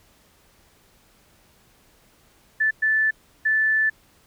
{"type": "tone bursts at uneven times", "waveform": "sine", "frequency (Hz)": 1753, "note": "A6", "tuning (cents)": -7, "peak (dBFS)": -17, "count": 3, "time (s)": [[2.6, 2.71], [2.82, 3.11], [3.45, 3.9]], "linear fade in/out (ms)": 10, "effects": ["pink hiss -58 dBFS RMS until 4.26 s"]}